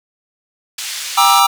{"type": "band-pass noise", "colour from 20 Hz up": "pink", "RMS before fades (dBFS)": -25, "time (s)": [0.78, 1.4], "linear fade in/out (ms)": 5, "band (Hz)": [2800, 9100], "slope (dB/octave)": 12}
{"type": "chord", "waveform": "square", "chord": "E half-diminished seventh", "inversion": "first", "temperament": "just", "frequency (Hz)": [791.1, 949.3, 1186.7, 1318.5], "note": ["G5", "Bb5", "D6", "E6"], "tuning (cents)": [16, 31, 18, 0], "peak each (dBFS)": -15, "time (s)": [1.17, 1.47], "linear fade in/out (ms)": 10}
{"effects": []}